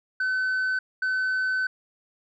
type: tone pair in turn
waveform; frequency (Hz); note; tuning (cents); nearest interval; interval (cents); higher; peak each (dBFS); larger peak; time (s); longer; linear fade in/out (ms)
sine; 1518 / 1518; F#6 / F#6; +44 / +44; unison; 0; neither; -20; neither; 0.2-0.79 / 1.02-1.67; second; 5
effects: tanh soft clip ceiling -22 dBFS